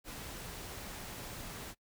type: noise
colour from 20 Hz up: pink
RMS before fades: -45 dBFS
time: 0.04-1.75 s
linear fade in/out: 50 ms
effects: noise-tail reverb RT60 0.1 s tail -22 dB re dry

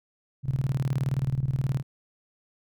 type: tone with tremolo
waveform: sine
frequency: 133.5 Hz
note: C3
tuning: 35 cents sharp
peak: -21 dBFS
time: 0.43-1.83 s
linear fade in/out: 50 ms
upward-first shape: square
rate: 19 Hz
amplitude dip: 80%
effects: none

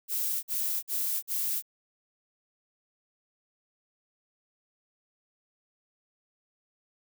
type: noise bursts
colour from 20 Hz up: violet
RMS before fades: -30 dBFS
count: 4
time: 0.08-1.624 s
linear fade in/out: 50 ms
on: 350 ms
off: 48 ms
effects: none

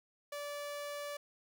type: tone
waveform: sawtooth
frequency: 580 Hz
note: D5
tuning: 22 cents flat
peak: -36 dBFS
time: 0.32-1.17 s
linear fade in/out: 5 ms
effects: none

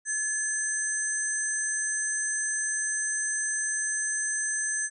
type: tone cluster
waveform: sine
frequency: 1719 / 6180 / 8140 Hz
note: A6 / G8 / C9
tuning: -41 / -26 / -49 cents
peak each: -31 dBFS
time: 0.05-4.9 s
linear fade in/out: 50 ms
effects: none

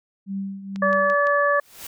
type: tone with tremolo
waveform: sine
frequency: 195.6 Hz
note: G3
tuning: 4 cents flat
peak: -24 dBFS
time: 0.26-1.15 s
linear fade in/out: 50 ms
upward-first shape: triangle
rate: 2.1 Hz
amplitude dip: 75%
type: click train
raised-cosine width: 0.2 ms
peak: -21 dBFS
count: 4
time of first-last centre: 0.76-1.27 s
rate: 5.88 Hz
type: harmonic tone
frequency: 575 Hz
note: D5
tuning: 37 cents flat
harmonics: 1 / 2 / 3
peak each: -20 / -21 / -22 dBFS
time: 0.82-1.6 s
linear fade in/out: 5 ms
type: noise with exponential growth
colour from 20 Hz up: white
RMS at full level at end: -33 dBFS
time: 1.5-1.87 s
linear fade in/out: 5 ms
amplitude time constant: 79 ms
effects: none

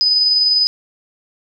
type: tone with tremolo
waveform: sine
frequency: 5000 Hz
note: D#8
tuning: 8 cents sharp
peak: -10 dBFS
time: 0.01-0.67 s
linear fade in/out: 0 ms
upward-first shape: square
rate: 20 Hz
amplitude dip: 25%
effects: none

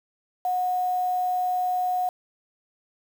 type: tone with quantisation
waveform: sine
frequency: 730 Hz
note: F#5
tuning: 24 cents flat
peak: -22 dBFS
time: 0.45-2.09 s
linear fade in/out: 2 ms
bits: 7
effects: none

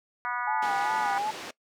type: harmonic tone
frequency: 244.3 Hz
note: B3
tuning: 19 cents flat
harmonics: 3 / 4 / 5 / 6 / 7 / 8 / 9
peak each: -39 / -33 / -35 / -34 / -40 / -41 / -44 dBFS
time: 0.25-1.18 s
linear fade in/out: 0 ms
type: tone with vibrato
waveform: sine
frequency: 834 Hz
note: G#5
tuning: 7 cents sharp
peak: -27 dBFS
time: 0.47-1.31 s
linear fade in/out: 5 ms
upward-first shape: sine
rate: 2.6 Hz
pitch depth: 87 cents each way
type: band-pass noise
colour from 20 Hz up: pink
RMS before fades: -40 dBFS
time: 0.62-1.51 s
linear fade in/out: 5 ms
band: 320 to 5900 Hz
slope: 12 dB/octave
effects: noise-tail reverb RT60 0.1 s tail -21 dB re dry

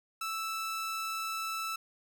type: tone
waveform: sawtooth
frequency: 1318.5 Hz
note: E6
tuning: in tune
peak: -30 dBFS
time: 0.21-1.76 s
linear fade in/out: 5 ms
effects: none

